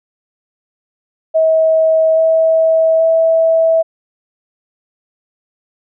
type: tone with pitch steps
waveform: sine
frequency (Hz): 641 / 646.6 / 652.2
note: E5 / E5 / E5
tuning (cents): -49 / -34 / -19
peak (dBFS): -8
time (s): 1.34-3.83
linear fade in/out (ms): 20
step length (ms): 830
effects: none